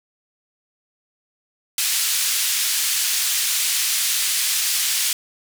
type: band-pass noise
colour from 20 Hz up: white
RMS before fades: -21 dBFS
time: 1.78-5.13 s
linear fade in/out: 2 ms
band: 2300 to 11000 Hz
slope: 12 dB/octave
effects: none